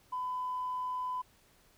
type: tone with tanh clipping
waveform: triangle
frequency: 1005 Hz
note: B5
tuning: 30 cents sharp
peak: -33 dBFS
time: 0.12-1.22 s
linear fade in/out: 10 ms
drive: 4 dB
effects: pink hiss -65 dBFS RMS until 1.77 s